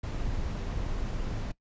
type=noise; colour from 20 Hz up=brown; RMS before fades=-32 dBFS; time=0.03-1.52 s; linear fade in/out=10 ms; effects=noise-tail reverb RT60 0.1 s tail -19 dB re dry + resampled to 16000 Hz